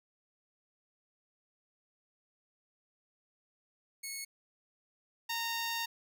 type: tone pair in turn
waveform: 10% pulse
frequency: 2195 / 922.9 Hz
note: C#7 / A#5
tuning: -18 / -18 cents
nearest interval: octave + minor third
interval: 1500 cents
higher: first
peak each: -30 / -25 dBFS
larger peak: second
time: 4.03-4.25 / 5.29-5.86 s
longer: second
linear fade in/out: 10 ms
effects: none